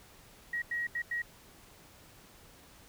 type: tone bursts at uneven times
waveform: sine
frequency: 1900 Hz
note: A#6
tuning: 33 cents sharp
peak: -31 dBFS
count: 4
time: 0.53-0.62 / 0.71-0.87 / 0.95-1.02 / 1.11-1.22 s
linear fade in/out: 5 ms
effects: pink hiss -57 dBFS RMS until 2.88 s